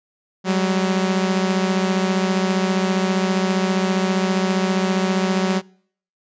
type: beating tone pair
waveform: sawtooth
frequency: 187 / 202 Hz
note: F#3 / G#3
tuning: +19 / -48 cents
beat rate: 15 Hz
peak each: -14 / -20 dBFS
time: 0.44-5.62 s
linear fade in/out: 50 ms
effects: noise-tail reverb RT60 0.6 s tail -26 dB re dry + resampled to 16000 Hz